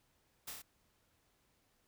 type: noise with echo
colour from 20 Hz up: white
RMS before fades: -44 dBFS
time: 0.47-0.51 s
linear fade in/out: 10 ms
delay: 28 ms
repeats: 4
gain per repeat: -2 dB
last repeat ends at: 0.622 s
effects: pink hiss -75 dBFS RMS until 1.87 s